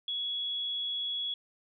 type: tone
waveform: sine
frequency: 3361 Hz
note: G#7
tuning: 20 cents sharp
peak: -31 dBFS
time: 0.08-1.34 s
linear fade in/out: 2 ms
effects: none